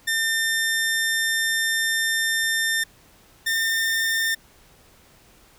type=tone pair in turn; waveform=sawtooth; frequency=1800 / 1806.2 Hz; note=A6 / A6; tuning=+39 / +45 cents; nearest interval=unison; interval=6 cents; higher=second; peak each=-17 dBFS; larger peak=neither; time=0.07-2.84 / 3.46-4.35 s; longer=first; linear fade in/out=10 ms; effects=pink hiss -54 dBFS RMS until 5.58 s